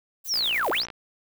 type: noise with tremolo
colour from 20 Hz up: violet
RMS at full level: -37 dBFS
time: 0.24-0.84 s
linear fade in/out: 20 ms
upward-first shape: sine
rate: 10 Hz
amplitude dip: 60%
type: linear two-way sweep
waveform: sine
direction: down then up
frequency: 6160 to 293.7 to 6160 Hz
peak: -22 dBFS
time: 0.27-0.86 s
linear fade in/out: 50 ms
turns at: 0.7 s
type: click train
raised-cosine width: 0.3 ms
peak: -21 dBFS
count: 34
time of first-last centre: 0.34-0.902 s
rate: 58.7 Hz
effects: none